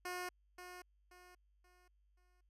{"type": "tone with echo", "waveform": "10% pulse", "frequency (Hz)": 360, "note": "F#4", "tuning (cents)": -47, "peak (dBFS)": -33, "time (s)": [0.05, 0.29], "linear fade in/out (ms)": 5, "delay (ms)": 530, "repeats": 4, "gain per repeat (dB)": -9, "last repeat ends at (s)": 2.41, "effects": ["added 50 Hz sine -70 dBFS peak until 2.49 s", "resampled to 32000 Hz"]}